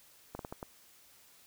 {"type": "slowing click train", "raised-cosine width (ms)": 1, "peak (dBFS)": -26, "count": 5, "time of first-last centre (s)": [0.35, 0.629], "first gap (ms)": 42, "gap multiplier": 1.35, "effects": ["white hiss -61 dBFS RMS until 1.46 s"]}